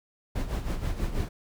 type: noise with tremolo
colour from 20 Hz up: brown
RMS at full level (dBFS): -27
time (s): 0.35-1.29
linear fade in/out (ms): 10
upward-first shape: sine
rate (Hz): 6.2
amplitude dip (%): 65
effects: none